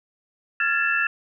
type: tone cluster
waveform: sine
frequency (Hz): 1380 / 1675 / 1755 / 2662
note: F6 / G#6 / A6 / E7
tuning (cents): -21 / +14 / -5 / +16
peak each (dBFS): -25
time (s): 0.6-1.07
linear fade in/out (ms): 2
effects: none